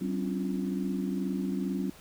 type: tone cluster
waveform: sine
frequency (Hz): 190.8 / 265.6 / 287.9 / 344.2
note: G3 / C4 / D4 / F4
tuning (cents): -47 / +26 / -34 / -25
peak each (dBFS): -31 / -34 / -37 / -38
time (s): 0.01-1.9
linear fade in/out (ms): 5
effects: pink hiss -53 dBFS RMS until 2 s